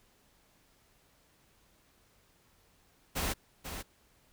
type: noise with echo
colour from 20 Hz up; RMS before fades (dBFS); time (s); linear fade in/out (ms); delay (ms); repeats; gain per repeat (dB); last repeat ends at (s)
pink; -33; 3.15-3.34; 20; 490; 1; -8; 3.83
effects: pink hiss -67 dBFS RMS until 4.32 s